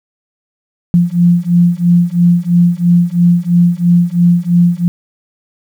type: beating tone pair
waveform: sine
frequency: 172.5 / 175.5 Hz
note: F3 / F3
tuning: -21 / +9 cents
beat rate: 3 Hz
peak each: -10 dBFS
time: 0.94-4.88 s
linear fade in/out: 0 ms
effects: 7-bit